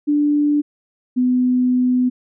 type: tone pair in turn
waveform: sine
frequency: 293.7 / 250.9 Hz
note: D4 / B3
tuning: 0 / +28 cents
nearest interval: minor third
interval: 272 cents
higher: first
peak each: -13 dBFS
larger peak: neither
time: 0.07-0.62 / 1.16-2.1 s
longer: second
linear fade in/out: 20 ms
effects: none